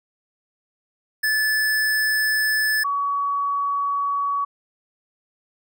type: tone pair in turn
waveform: square / sine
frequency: 1736 / 1130 Hz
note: A6 / C#6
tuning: -24 / +33 cents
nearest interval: perfect fifth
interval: 743 cents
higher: first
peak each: -19 / -20 dBFS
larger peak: first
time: 1.23-2.84 / 2.84-4.45 s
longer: neither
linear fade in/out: 10 ms
effects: none